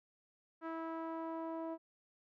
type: tone with low-pass filter sweep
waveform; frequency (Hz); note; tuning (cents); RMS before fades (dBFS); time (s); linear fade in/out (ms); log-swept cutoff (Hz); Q
sawtooth; 326.3; E4; -18; -42; 0.61-1.78; 50; 1400 to 800; 2.2
effects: none